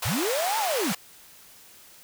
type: high-pass noise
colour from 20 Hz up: pink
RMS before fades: -30 dBFS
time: 0.02-0.95 s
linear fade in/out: 5 ms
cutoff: 620 Hz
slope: 24 dB/octave
type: linear two-way sweep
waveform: sine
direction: up then down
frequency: 77.9 to 916 to 150.1 Hz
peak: -25 dBFS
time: 0.05-0.93 s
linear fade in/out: 10 ms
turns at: 0.58 s
effects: white hiss -51 dBFS RMS until 2.03 s